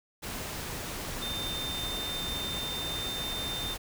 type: tone in noise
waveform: sine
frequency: 3600 Hz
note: A7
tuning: 39 cents sharp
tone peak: -34 dBFS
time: 1.21-3.75 s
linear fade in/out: 20 ms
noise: pink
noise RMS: -37 dBFS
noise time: 0.22-3.78 s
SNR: 0 dB
effects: none